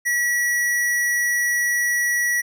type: tone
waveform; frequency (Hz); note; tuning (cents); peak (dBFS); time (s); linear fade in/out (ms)
square; 1933; B6; -38; -19; 0.05-2.42; 20
effects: none